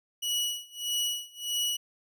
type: tone with tremolo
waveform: sawtooth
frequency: 2929 Hz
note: F#7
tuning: 18 cents flat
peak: -23 dBFS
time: 0.22-1.77 s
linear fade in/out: 10 ms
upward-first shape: sine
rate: 1.6 Hz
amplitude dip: 95%
effects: none